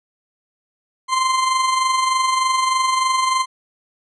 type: tone with amplitude modulation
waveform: 40% pulse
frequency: 1042 Hz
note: C6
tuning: 7 cents flat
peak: -13 dBFS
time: 1.08-3.46 s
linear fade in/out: 50 ms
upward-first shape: sine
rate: 23.3 Hz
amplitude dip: 45%
effects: resampled to 22050 Hz